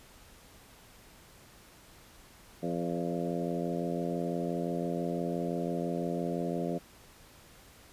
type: harmonic tone with a mistuned harmonic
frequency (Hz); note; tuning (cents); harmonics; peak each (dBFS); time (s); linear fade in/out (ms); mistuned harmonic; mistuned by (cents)
85.9; F2; -28; 2 / 3 / 4 / 5 / 6 / 7 / 8; -35 / -37 / -38 / -39 / -40 / -40 / -41; 2.62-6.79; 20; 7; -20
effects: pink hiss -56 dBFS RMS until 7.92 s + resampled to 32000 Hz